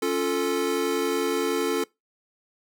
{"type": "chord", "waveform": "square", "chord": "Db augmented", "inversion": "none", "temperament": "equal", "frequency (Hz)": [277.2, 349.2, 440], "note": ["Db4", "F4", "A4"], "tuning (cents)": [0, 0, 0], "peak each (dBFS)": [-30, -29, -26], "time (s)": [0.02, 1.84], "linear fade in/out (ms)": 5, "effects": ["noise-tail reverb RT60 0.2 s tail -23 dB re dry"]}